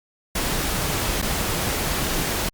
pink noise with dropouts, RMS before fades -24 dBFS, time 0.35-2.49 s, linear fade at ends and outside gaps 5 ms, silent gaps 1.217-1.224 s, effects Opus 48 kbps

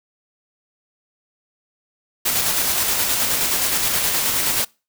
white noise with tremolo, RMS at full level -19 dBFS, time 2.25-4.65 s, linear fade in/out 10 ms, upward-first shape square, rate 9.5 Hz, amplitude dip 25%, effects noise-tail reverb RT60 0.3 s tail -25 dB re dry

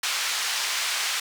white band-pass noise, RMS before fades -27 dBFS, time 0.03-1.2 s, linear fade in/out 5 ms, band 1100 to 5400 Hz, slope 12 dB/octave, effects none

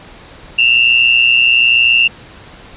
sine tone pair together, 2673 / 2794 Hz, E7 / F7, +23 / 0 cents, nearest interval minor second, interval 77 cents, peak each -10 dBFS, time 0.58-2.08 s, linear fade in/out 10 ms, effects pink hiss -37 dBFS RMS until 2.76 s + resampled to 8000 Hz

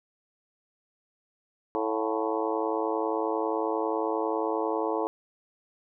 harmonic tone with a mistuned harmonic, 110 Hz, A2, in tune, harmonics 3 / 4 / 5 / 6 / 7 / 8 / 9 / 10, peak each -32 / -30 / -34 / -36 / -39 / -34 / -36 / -39 dBFS, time 1.75-5.07 s, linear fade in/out 0 ms, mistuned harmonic 6, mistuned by +96 cents, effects none

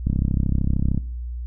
click train, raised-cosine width 5 ms, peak -9 dBFS, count 31, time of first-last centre 0.07-0.976 s, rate 33.1 Hz, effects noise-tail reverb RT60 0.5 s tail -20 dB re dry + added 60 Hz sine -27 dBFS peak until 1.46 s

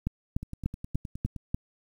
two click trains, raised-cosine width 5 ms, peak -24 / -15 dBFS, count 10 / 6, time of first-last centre 0.43-1.363 / 0.07-1.545 s, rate 9.65 / 3.39 Hz, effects 9-bit

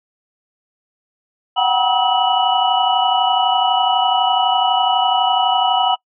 sine tone cluster, 736 / 768 / 961 / 1282 / 2950 Hz, F#5 / G5 / B5 / E6 / F#7, -9 / -36 / -48 / -49 / -6 cents, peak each -18 / -18 / -19 / -23 / -20 dBFS, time 1.56-5.96 s, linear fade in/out 20 ms, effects noise-tail reverb RT60 0.1 s tail -25 dB re dry

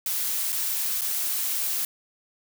blue noise with dropouts, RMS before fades -27 dBFS, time 0.06-1.85 s, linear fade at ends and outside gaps 2 ms, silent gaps 0.522-0.526 / 1.011-1.017 s, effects none

